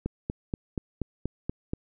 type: click train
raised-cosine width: 3 ms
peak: -16 dBFS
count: 8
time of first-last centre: 0.06-1.735 s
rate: 4.18 Hz
effects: none